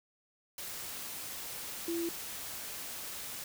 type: tone in noise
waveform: sine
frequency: 337.4 Hz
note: E4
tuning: 40 cents sharp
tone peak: -32 dBFS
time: 1.88-2.09 s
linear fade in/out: 2 ms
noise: white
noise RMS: -42 dBFS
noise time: 0.58-3.44 s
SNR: +7 dB
effects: none